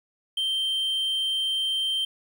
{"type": "tone", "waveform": "triangle", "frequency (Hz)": 3136, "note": "G7", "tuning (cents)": 0, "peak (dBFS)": -22, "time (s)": [0.37, 2.05], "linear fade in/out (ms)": 5, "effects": ["10-bit"]}